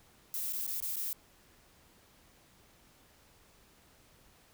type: noise with dropouts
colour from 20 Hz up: violet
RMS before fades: -36 dBFS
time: 0.34-1.13 s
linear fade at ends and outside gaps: 1 ms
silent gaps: 0.525-0.532 / 0.666-0.677 / 0.803-0.824 / 0.958-0.967 s
effects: pink hiss -63 dBFS RMS until 4.53 s